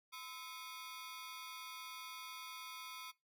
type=ring-modulated tone; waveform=15% pulse; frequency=1163 Hz; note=D6; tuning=17 cents flat; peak=-38 dBFS; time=0.12-3.12 s; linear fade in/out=20 ms; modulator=142 Hz; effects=noise-tail reverb RT60 0.2 s tail -20 dB re dry